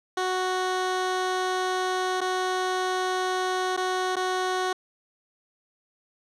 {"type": "tone with dropouts", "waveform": "15% pulse", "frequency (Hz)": 370, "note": "F#4", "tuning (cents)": 0, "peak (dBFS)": -18, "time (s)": [0.17, 4.73], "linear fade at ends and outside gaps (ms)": 5, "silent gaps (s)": [[2.207, 2.213], [3.766, 3.774], [4.157, 4.165]], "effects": ["low-pass 7000 Hz 12 dB/octave"]}